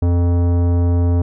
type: tone with tanh clipping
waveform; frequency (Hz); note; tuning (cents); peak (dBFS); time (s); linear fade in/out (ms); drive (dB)
sine; 87; F2; -6; -14; 0.02-1.22; 5; 16
effects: none